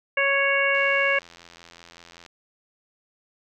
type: harmonic tone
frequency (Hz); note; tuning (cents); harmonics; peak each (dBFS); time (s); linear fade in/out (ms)
554.4; C#5; 0; 1 / 2 / 3 / 4 / 5; -25 / -29 / -24 / -23 / -28; 0.17-1.19; 5
type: click train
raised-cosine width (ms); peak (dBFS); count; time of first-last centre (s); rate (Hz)
0.2; -28; 130; 0.75-2.262; 85.3
effects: none